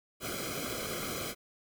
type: noise with comb filter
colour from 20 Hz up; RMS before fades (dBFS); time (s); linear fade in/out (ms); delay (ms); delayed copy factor
pink; -37; 0.2-1.35; 50; 1.1; -1
effects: none